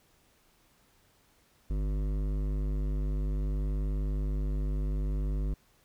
sine tone with hard clipping, 50.3 Hz, G1, 45 cents sharp, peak -30 dBFS, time 1.7-5.54 s, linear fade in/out 5 ms, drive 14 dB, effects pink hiss -66 dBFS RMS until 5.84 s

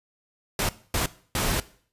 pink noise bursts at uneven times, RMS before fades -25 dBFS, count 3, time 0.59-0.69 / 0.94-1.06 / 1.35-1.6 s, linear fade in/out 2 ms, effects noise-tail reverb RT60 0.5 s tail -18 dB re dry + resampled to 32000 Hz

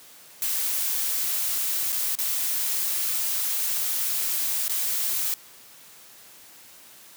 blue noise with dropouts, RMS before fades -26 dBFS, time 0.42-5.34 s, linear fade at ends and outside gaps 1 ms, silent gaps 1.922-1.926 / 2.153-2.187 / 4.681-4.695 s, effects white hiss -49 dBFS RMS until 7.16 s + high-pass 100 Hz 12 dB/octave

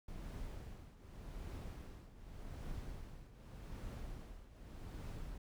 brown noise with tremolo, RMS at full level -45 dBFS, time 0.08-5.38 s, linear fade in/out 5 ms, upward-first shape triangle, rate 0.85 Hz, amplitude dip 80%, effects none

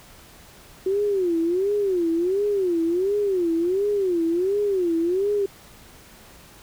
sine tone with vibrato, 369.1 Hz, F#4, 4 cents flat, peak -19 dBFS, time 0.86-5.46 s, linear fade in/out 5 ms, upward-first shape sine, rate 1.4 Hz, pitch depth 200 cents each way, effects pink hiss -48 dBFS RMS until 6.62 s

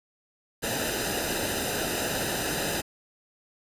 pink noise with comb filter, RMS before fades -29 dBFS, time 0.62-2.82 s, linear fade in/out 20 ms, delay 0.9 ms, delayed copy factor -0.75, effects resampled to 32000 Hz

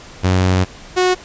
sawtooth tone pair in turn, 92.5 / 365.9 Hz, F#2 / F#4, 0 / -19 cents, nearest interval 2 octaves, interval 2381 cents, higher second, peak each -8 / -8 dBFS, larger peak neither, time 0.23-0.65 / 0.96-1.15 s, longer first, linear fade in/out 20 ms, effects pink hiss -38 dBFS RMS until 1.24 s + resampled to 16000 Hz

